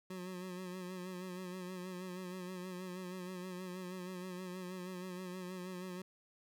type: tone with vibrato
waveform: 25% pulse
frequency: 182.7 Hz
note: F#3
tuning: 22 cents flat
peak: -39 dBFS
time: 0.1-6.02 s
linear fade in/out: 5 ms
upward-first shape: sine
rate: 6.3 Hz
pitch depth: 44 cents each way
effects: none